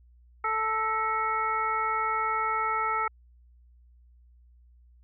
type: harmonic tone with a mistuned harmonic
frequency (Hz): 440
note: A4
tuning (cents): 0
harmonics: 1 / 2 / 3 / 4 / 5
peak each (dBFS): -38 / -31 / -27 / -38 / -35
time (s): 0.44-3.08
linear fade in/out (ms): 5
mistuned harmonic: 4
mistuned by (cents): +130
effects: added 60 Hz sine -54 dBFS peak until 5.03 s